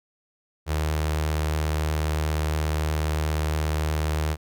sawtooth tone with notch filter, 77 Hz, D#2, 17 cents flat, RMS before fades -25 dBFS, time 0.66-4.37 s, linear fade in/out 50 ms, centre 230 Hz, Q 1.7, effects none

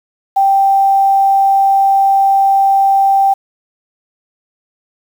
sine tone with quantisation, 784 Hz, G5, in tune, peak -7 dBFS, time 0.36-3.34 s, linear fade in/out 10 ms, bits 6, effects none

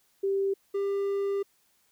sine / triangle tone pair in turn, 392 / 397.7 Hz, G4 / G4, 0 / +25 cents, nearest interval unison, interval 25 cents, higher second, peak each -24 dBFS, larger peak neither, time 0.23-0.54 / 0.74-1.43 s, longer second, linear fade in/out 10 ms, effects white hiss -68 dBFS RMS until 1.91 s

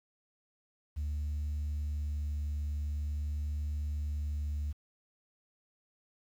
sine tone with vibrato, 74 Hz, D2, 14 cents sharp, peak -30 dBFS, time 0.96-4.73 s, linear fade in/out 20 ms, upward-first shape sine, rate 0.46 Hz, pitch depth 8 cents each way, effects tanh soft clip ceiling -30 dBFS + 10-bit

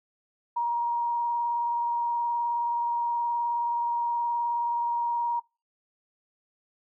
sine tone with vibrato, 946 Hz, A#5, 25 cents sharp, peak -24 dBFS, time 0.56-5.4 s, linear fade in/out 10 ms, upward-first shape sine, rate 19 Hz, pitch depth 12 cents each way, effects noise-tail reverb RT60 0.3 s tail -26 dB re dry

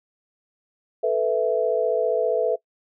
sine chord, A suspended second, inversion none, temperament just, 440 / 495 / 660 Hz, A4 / B4 / E5, 0 / +4 / +2 cents, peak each -23 dBFS, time 1.03-2.56 s, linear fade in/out 10 ms, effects noise-tail reverb RT60 0.1 s tail -22 dB re dry

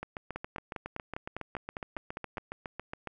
two click trains, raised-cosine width 0.5 ms, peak -21 / -22 dBFS, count 11 / 23, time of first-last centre 0.36-2.372 / 0.03-3.073 s, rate 4.97 / 7.23 Hz, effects none

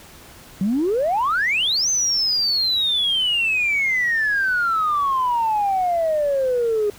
sine exponential two-way sweep, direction up then down, 180 to 6272 to 408.3 Hz, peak -16 dBFS, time 0.61-6.9 s, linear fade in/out 2 ms, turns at 1.89 s, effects tanh soft clip ceiling -13 dBFS + pink hiss -44 dBFS RMS until 6.98 s

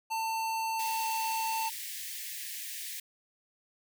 square tone, 895 Hz, A5, 29 cents sharp, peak -31 dBFS, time 0.1-1.7 s, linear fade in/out 20 ms
white high-pass noise, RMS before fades -40 dBFS, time 0.79-3 s, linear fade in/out 5 ms, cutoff 1700 Hz, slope 96 dB/octave
effects none

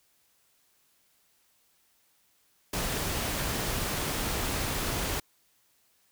pink noise, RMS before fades -31 dBFS, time 2.73-5.2 s, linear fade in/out 5 ms, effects white hiss -68 dBFS RMS until 6.11 s

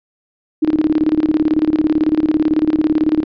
sine tone with tremolo, 309.7 Hz, D#4, 8 cents flat, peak -9 dBFS, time 0.62-3.24 s, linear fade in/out 10 ms, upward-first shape square, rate 18 Hz, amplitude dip 80%, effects resampled to 11025 Hz

